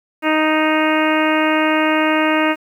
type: harmonic tone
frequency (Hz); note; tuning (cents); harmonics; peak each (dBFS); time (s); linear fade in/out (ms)
311.1; D#4; 0; 1 / 2 / 3 / 4 / 5 / 6 / 7 / 8 / 9; -17 / -20 / -22 / -23 / -24 / -25 / -25 / -26 / -27; 0.22-2.56; 50
effects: 8-bit